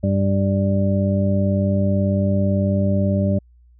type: harmonic tone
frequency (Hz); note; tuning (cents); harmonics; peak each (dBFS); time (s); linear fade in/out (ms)
98.1; G2; +2; 1 / 2 / 3 / 4 / 6; -19 / -19 / -30 / -33 / -24; 0.03-3.39; 10
effects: added 60 Hz sine -48 dBFS peak until 3.79 s